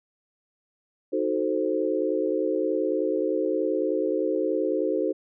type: chord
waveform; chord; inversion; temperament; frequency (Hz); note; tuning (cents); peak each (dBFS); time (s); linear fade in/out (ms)
sine; D# diminished seventh; none; equal; 311.1 / 370 / 440 / 523.3; D#4 / F#4 / A4 / C5; 0 / 0 / 0 / 0; -28; 1.12-5.13; 20
effects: none